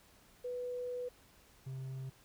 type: tone pair in turn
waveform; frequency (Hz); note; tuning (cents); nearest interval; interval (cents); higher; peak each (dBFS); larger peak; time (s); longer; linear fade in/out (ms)
sine / triangle; 493.9 / 132.15; B4 / C3; 0 / +18; octave + major seventh; 2282; first; -37 / -38; first; 0.44-1.09 / 1.66-2.1; first; 10
effects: pink hiss -64 dBFS RMS until 2.24 s